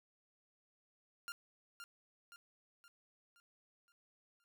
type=tone with echo; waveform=sawtooth; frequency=1396.9 Hz; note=F6; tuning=in tune; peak=-39 dBFS; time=1.28-1.32 s; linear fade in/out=0 ms; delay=520 ms; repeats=6; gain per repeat=-6 dB; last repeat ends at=4.44 s; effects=none